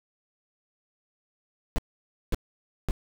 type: noise bursts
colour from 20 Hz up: brown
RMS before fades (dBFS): -23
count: 3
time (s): 1.76-2.909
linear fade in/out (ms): 0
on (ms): 23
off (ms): 540
effects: none